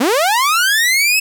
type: linear sweep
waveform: sawtooth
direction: up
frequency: 213.7 to 2627 Hz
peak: -8 dBFS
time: 0-1.2 s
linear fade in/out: 10 ms
effects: none